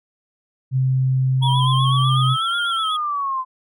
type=tone with pitch glide; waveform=sine; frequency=130.81 to 129.68 Hz; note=C3 to C3; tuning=0 to -15 cents; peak=-15 dBFS; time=0.71-2.37 s; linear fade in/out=50 ms; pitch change=-15 cents; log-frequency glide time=2.14-2.21 s
type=exponential two-way sweep; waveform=sine; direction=up then down; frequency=932.3 to 1422 to 1022 Hz; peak=-20 dBFS; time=1.41-3.45 s; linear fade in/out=50 ms; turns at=2.61 s
type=tone with vibrato; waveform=triangle; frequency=3268 Hz; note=G#7; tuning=29 cents flat; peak=-22 dBFS; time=1.42-2.97 s; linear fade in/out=10 ms; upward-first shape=sine; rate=8.1 Hz; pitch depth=76 cents each way
effects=none